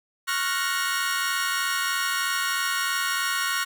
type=chord; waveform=sawtooth; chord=Gb major seventh; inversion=second; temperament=equal with one note detuned; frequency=1101.7 / 1396.9 / 1480 / 1864.7 Hz; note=Db6 / F6 / Gb6 / Bb6; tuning=-11 / 0 / 0 / 0 cents; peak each=-26 dBFS; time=0.27-3.65 s; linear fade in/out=20 ms; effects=none